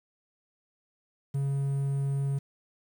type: tone with quantisation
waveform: triangle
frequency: 138.5 Hz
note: C#3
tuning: 1 cent flat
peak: -24 dBFS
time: 1.34-2.39 s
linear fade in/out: 10 ms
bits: 9
effects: none